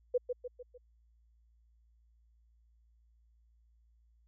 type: tone with echo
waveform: sine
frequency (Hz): 493.8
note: B4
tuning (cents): 0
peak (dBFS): -25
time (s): 0.14-0.18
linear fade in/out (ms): 10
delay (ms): 150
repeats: 4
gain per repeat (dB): -6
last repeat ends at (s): 0.78
effects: added 57 Hz sine -64 dBFS peak until 4.27 s